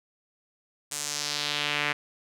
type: tone with band-pass filter sweep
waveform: sawtooth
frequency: 146.83 Hz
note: D3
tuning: in tune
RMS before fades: -30 dBFS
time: 0.91-1.93 s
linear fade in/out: 10 ms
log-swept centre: 8300 to 2100 Hz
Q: 1.9
effects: none